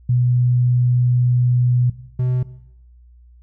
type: tone pair in turn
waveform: sine / triangle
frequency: 123.47 / 126.06 Hz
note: B2 / B2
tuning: 0 / +36 cents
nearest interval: unison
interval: 36 cents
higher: second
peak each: -13 / -14 dBFS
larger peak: first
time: 0.09-1.9 / 2.19-2.43 s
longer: first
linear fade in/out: 5 ms
effects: noise-tail reverb RT60 0.8 s tail -17 dB re dry + added 60 Hz sine -44 dBFS peak until 3.42 s